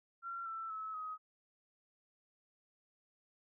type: tone with pitch steps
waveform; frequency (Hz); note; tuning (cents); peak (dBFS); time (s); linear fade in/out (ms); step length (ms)
sine; 1369 / 1332.3 / 1296.7 / 1261.9; F6 / E6 / E6 / D#6; -35 / +18 / -29 / +24; -40; 0.22-1.18; 50; 240
effects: none